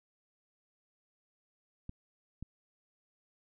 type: clicks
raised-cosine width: 5 ms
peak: -29 dBFS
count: 2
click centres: 1.894 / 2.426 s
effects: none